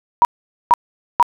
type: tone bursts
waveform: sine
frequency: 958 Hz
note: A#5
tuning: 47 cents sharp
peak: -6 dBFS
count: 3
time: 0.22-1.227 s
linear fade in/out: 0 ms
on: 29 ms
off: 460 ms
effects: none